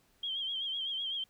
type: tone with vibrato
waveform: sine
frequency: 3200 Hz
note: G7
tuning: 35 cents sharp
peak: -33 dBFS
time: 0.23-1.24 s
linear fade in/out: 5 ms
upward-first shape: triangle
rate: 7.9 Hz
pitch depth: 79 cents each way
effects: pink hiss -69 dBFS RMS until 1.29 s